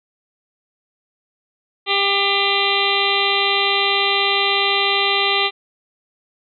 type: harmonic tone with a mistuned harmonic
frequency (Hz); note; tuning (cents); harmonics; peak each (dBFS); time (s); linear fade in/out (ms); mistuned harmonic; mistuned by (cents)
397.3; G4; +23; 1 / 2 / 3 / 5 / 6 / 7 / 8 / 9 / 10; -24 / -24 / -24 / -24 / -24 / -24 / -24 / -24 / -24; 1.86-5.51; 50; 5; +19
effects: none